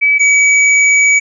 sine / square tone pair in turn, 2290 / 2277 Hz, D7 / C#7, -44 / +46 cents, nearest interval unison, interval 10 cents, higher first, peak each -7 dBFS, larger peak neither, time 0.01-0.19 / 0.19-1.2 s, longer second, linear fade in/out 20 ms, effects resampled to 22050 Hz

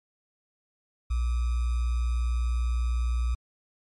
sine tone with sample-and-hold, 60.1 Hz, B1, 46 cents flat, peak -23 dBFS, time 1.1-3.35 s, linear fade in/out 10 ms, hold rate 1225 Hz, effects MP3 48 kbps

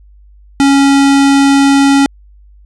square tone, 277.2 Hz, C#4, in tune, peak -6 dBFS, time 0.6-2.06 s, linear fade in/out 0 ms, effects added 50 Hz sine -38 dBFS peak until 2.65 s + resampled to 22050 Hz

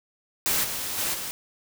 white noise with level steps, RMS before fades -24 / -31 / -27 / -33 dBFS, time 0.46-1.31 s, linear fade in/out 0 ms, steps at 0.63 / 0.97 / 1.13 s, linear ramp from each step 20 ms, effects none

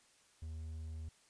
triangle tone, 79.5 Hz, D#2, 38 cents sharp, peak -40 dBFS, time 0.42-1.09 s, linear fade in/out 5 ms, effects white hiss -68 dBFS RMS until 1.29 s + resampled to 22050 Hz

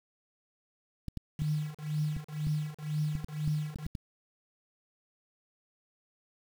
clicks, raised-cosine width 5 ms, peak -24 dBFS, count 11, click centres 1.083 / 1.173 / 1.419 / 2.166 / 2.469 / 3.153 / 3.244 / 3.477 / 3.759 / 3.864 / 3.952 s
sine tone with tremolo, 151.6 Hz, D#3, 45 cents flat, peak -26 dBFS, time 1.39-3.86 s, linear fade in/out 2 ms, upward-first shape triangle, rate 2 Hz, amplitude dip 100%
effects 8-bit

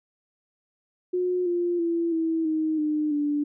sine tone with pitch steps, 361.6 / 349.1 / 337 / 325.3 / 314.1 / 303.2 / 292.7 Hz, F#4 / F4 / E4 / E4 / D#4 / D#4 / D4, -40 / -1 / +38 / -23 / +16 / -45 / -6 cents, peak -22 dBFS, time 1.13-3.44 s, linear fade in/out 10 ms, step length 330 ms, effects none

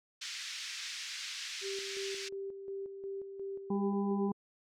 white band-pass noise, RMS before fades -42 dBFS, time 0.21-2.29 s, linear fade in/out 10 ms, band 1700 to 5900 Hz, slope 24 dB/octave
sine tone with tremolo, 392 Hz, G4, in tune, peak -37 dBFS, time 1.61-4.33 s, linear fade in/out 50 ms, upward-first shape square, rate 2.8 Hz, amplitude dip 50%
harmonic tone, 200 Hz, G3, 35 cents sharp, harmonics 1 / 2 / 4 / 5, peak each -31 / -37 / -43 / -45 dBFS, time 3.7-4.32 s, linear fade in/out 5 ms
effects none

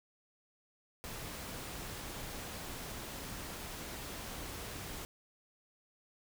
pink noise, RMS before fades -44 dBFS, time 1.04-5.05 s, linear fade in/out 0 ms, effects none

